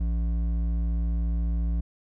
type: tone with hard clipping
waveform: sine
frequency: 57.2 Hz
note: A#1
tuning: 32 cents flat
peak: -25 dBFS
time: 0-1.81 s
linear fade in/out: 10 ms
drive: 8 dB
effects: none